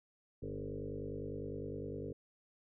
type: tone with frequency modulation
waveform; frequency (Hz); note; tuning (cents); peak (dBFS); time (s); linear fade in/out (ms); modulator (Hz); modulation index
sine; 274.3; C#4; -18; -39; 0.42-2.13; 10; 49.9; 4.4
effects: none